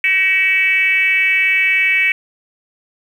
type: tone with frequency modulation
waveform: sine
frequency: 2266 Hz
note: C#7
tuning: 37 cents sharp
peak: -11 dBFS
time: 0.04-2.12 s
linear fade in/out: 2 ms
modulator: 363 Hz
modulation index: 0.98
effects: 7-bit